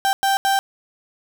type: tone bursts at uneven times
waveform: 35% pulse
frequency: 784 Hz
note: G5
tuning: in tune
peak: -14 dBFS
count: 3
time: 0.05-0.13 / 0.23-0.37 / 0.45-0.59 s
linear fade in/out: 0 ms
effects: none